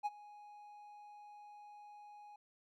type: tone with ADSR envelope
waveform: triangle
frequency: 830.6 Hz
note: G#5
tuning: in tune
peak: -30 dBFS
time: 0.03-2.36 s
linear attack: 29 ms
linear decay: 33 ms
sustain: -21 dB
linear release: 4 ms
effects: none